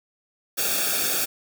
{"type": "noise with comb filter", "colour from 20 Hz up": "white", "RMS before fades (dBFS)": -24, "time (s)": [0.57, 1.26], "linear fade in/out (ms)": 20, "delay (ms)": 0.99, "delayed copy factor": -0.95, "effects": []}